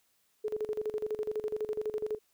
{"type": "tone with tremolo", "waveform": "sine", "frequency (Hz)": 427.9, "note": "A4", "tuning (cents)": -48, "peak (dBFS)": -29, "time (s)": [0.44, 2.19], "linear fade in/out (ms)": 10, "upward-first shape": "square", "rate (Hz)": 12, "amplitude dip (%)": 80, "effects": ["white hiss -72 dBFS RMS until 2.33 s"]}